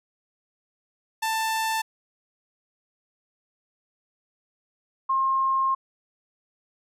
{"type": "tone pair in turn", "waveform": ["sawtooth", "sine"], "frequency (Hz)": [887, 1067.1], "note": ["A5", "C6"], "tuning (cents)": [14, 34], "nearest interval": "minor third", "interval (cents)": 320, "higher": "second", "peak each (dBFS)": -20, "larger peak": "neither", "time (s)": [[1.22, 1.82], [5.09, 5.75]], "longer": "second", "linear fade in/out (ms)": 10, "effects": ["resampled to 32000 Hz"]}